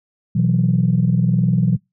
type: chord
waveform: sine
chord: B suspended fourth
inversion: none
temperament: equal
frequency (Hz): 123.47 / 164.81 / 185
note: B2 / E3 / F#3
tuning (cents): 0 / 0 / 0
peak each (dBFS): -17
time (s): 0.35-1.77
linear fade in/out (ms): 10
effects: noise-tail reverb RT60 0.2 s tail -25 dB re dry + tanh soft clip ceiling -5 dBFS